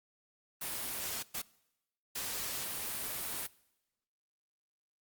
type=noise bursts at uneven times; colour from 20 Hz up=white; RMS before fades=-38 dBFS; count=3; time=0.61-1.23 / 1.34-1.42 / 2.15-3.47 s; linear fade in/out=10 ms; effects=noise-tail reverb RT60 0.9 s tail -22 dB re dry + Opus 32 kbps